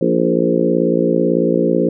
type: harmonic tone with a mistuned harmonic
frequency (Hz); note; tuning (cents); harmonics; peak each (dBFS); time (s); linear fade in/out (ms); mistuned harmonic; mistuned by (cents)
58.1; A#1; -5; 3 / 4 / 5 / 6 / 7 / 8 / 9; -20 / -20 / -20 / -20 / -20 / -20 / -20; 0.01-1.89; 5; 6; -26
effects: none